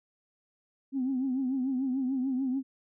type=tone with vibrato; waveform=sine; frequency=261.6 Hz; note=C4; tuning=in tune; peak=-26 dBFS; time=0.92-2.63 s; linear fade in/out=50 ms; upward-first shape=triangle; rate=6.8 Hz; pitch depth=100 cents each way; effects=tanh soft clip ceiling -22 dBFS